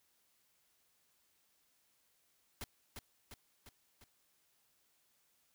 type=noise with echo; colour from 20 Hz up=pink; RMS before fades=-44 dBFS; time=2.61-2.64 s; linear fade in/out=0 ms; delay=350 ms; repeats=4; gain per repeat=-4 dB; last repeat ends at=4.04 s; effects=white hiss -75 dBFS RMS until 5.54 s